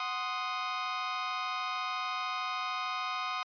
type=chord; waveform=sawtooth; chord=C diminished; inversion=second; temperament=equal; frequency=740 / 1046.5 / 1244.5 Hz; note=Gb5 / C6 / Eb6; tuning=0 / 0 / 0 cents; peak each=-36 / -34 / -31 dBFS; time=0-3.43 s; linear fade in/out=2 ms; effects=resampled to 11025 Hz